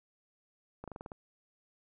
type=slowing click train; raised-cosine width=1 ms; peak=-29 dBFS; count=7; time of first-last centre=0.84-1.118 s; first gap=37 ms; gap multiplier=1.09; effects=none